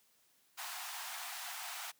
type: high-pass noise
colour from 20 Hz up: pink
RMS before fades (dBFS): -44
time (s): 0.57-1.92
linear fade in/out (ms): 20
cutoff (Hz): 690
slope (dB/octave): 96
effects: white hiss -71 dBFS RMS until 1.99 s + high-pass 100 Hz 12 dB/octave